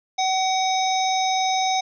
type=harmonic tone with a mistuned harmonic; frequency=754 Hz; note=F#5; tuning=32 cents sharp; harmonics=1 / 3 / 5 / 7 / 8; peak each=-20 / -30 / -28 / -32 / -31 dBFS; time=0.18-1.81 s; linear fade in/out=10 ms; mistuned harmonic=8; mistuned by=+41 cents; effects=none